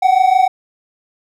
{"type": "tone pair together", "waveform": "triangle", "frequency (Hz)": [738.8, 765], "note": ["F#5", "G5"], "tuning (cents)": [-3, -42], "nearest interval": "minor second", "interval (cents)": 61, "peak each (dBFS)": -10, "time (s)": [0.02, 0.48], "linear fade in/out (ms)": 10, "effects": []}